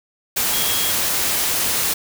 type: tone in noise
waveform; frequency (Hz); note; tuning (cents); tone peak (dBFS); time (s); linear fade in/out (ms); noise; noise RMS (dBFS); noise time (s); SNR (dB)
sine; 3286; G#7; -19; -26; 0.53-0.92; 10; white; -20; 0.36-1.94; -9
effects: none